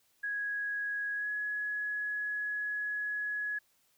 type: tone with pitch glide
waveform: sine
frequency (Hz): 1661.2 to 1684.4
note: G#6 to G#6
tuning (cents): 0 to +24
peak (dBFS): -32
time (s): 0.23-3.59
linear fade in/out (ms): 10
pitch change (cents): +24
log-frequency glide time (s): 1.15-1.29
effects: white hiss -71 dBFS RMS until 3.97 s